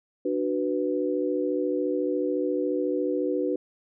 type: chord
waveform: sine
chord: B minor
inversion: first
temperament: just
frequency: 296.3 / 370.4 / 493.9 Hz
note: D4 / F#4 / B4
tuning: +15 / +2 / 0 cents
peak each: -28 dBFS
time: 0.25-3.56 s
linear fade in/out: 5 ms
effects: none